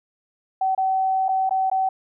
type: tone with dropouts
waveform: sine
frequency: 762 Hz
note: G5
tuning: 49 cents flat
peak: -18 dBFS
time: 0.61-1.89 s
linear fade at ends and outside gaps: 5 ms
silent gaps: 0.75-0.777 / 1.284-1.289 / 1.494-1.508 / 1.7-1.714 s
effects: none